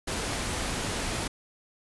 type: noise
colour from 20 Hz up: pink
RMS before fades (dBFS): -31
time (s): 0.07-1.28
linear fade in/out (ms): 10
effects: resampled to 24000 Hz